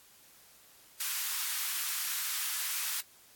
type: high-pass noise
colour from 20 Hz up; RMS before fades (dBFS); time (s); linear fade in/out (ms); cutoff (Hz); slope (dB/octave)
white; -34; 1-3.01; 5; 1100; 24
effects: white hiss -59 dBFS RMS until 3.35 s + AAC 64 kbps